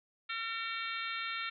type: harmonic tone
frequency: 454.5 Hz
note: A#4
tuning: 44 cents flat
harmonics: 3 / 4 / 5 / 6 / 7 / 8 / 9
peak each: -40 / -43 / -41 / -45 / -48 / -44 / -48 dBFS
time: 0.29-1.5 s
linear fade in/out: 10 ms
effects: none